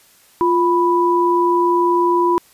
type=tone pair together; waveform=sine; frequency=349.2 / 987.7 Hz; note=F4 / B5; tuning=0 / 0 cents; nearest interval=octave + tritone; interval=1800 cents; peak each=-15 dBFS; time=0.41-2.38 s; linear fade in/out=0 ms; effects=white hiss -51 dBFS RMS until 2.53 s + resampled to 32000 Hz